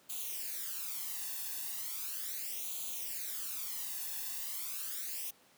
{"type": "noise with flanger", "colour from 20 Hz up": "blue", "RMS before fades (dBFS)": -40, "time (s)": [0.09, 5.31], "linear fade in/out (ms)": 10, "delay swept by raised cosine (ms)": [0.28, 1.14], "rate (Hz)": 0.37, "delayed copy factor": 0.85, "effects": ["pink hiss -64 dBFS RMS until 5.57 s", "high-pass 200 Hz 12 dB/octave"]}